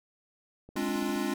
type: click train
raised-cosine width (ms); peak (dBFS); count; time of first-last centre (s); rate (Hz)
2; -36; 8; 0.69-1.16; 14.9
type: chord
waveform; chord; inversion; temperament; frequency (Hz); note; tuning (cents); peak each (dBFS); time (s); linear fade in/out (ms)
square; D half-diminished seventh; second; equal with one note detuned; 207.7 / 267.3 / 293.7 / 349.2; Ab3 / C4 / D4 / F4; 0 / +37 / 0 / 0; -35; 0.76-1.34; 5
effects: none